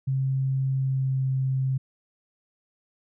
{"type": "tone with pitch glide", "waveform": "sine", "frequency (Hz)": [133.6, 132.29], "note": ["C3", "C3"], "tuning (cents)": [36, 19], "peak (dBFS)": -22, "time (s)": [0.07, 1.78], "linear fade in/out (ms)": 10, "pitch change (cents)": -17, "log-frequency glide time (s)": [0.72, 1.28], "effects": []}